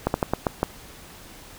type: slowing click train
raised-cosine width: 1 ms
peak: -6 dBFS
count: 6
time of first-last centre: 0.07-0.63 s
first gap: 71 ms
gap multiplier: 1.23
effects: pink hiss -45 dBFS RMS until 1.58 s